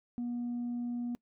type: tone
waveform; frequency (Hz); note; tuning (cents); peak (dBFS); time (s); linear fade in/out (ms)
sine; 240.9; B3; -43; -31; 0.18-1.15; 0
effects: noise-tail reverb RT60 0.1 s tail -24 dB re dry + tanh soft clip ceiling -31 dBFS